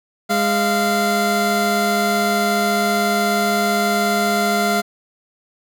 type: tone pair together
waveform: 25% pulse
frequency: 205.9 / 692.6 Hz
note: G#3 / F5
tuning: -15 / -15 cents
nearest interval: octave + major sixth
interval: 2100 cents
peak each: -16 / -14 dBFS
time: 0.29-4.82 s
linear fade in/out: 20 ms
effects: none